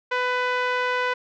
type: tone with low-pass filter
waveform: 5% pulse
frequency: 498.8 Hz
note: B4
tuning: 17 cents sharp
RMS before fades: -24 dBFS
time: 0.11-1.14 s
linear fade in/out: 10 ms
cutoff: 1600 Hz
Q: 1
effects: none